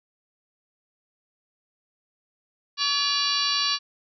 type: harmonic tone with a mistuned harmonic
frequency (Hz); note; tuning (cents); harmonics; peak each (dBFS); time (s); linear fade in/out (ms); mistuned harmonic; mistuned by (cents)
569; C#5; +45; 2 / 3 / 4 / 5 / 6 / 7 / 8 / 9 / 10; -30 / -35 / -35 / -30 / -32 / -28 / -26 / -36 / -35; 2.77-3.79; 50; 4; +83
effects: none